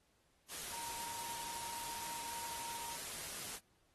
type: tone in noise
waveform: sine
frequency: 932.3 Hz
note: A#5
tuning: in tune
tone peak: -46 dBFS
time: 0.7-2.98 s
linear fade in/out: 50 ms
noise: white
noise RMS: -45 dBFS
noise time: 0.48-3.6 s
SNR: -4 dB
effects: pink hiss -75 dBFS RMS until 3.94 s + AAC 32 kbps